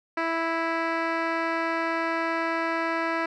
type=tone with low-pass filter; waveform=10% pulse; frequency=329.4 Hz; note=E4; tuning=1 cent flat; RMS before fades=-27 dBFS; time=0.17-3.26 s; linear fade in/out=5 ms; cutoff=2500 Hz; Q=1.1; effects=none